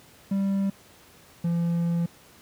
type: tone pair in turn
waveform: triangle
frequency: 196.1 / 170.21 Hz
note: G3 / F3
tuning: +1 / -44 cents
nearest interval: major second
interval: 245 cents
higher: first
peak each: -20 dBFS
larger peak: neither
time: 0.31-0.7 / 1.44-2.06 s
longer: second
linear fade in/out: 5 ms
effects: pink hiss -53 dBFS RMS until 2.41 s + high-pass 80 Hz 12 dB/octave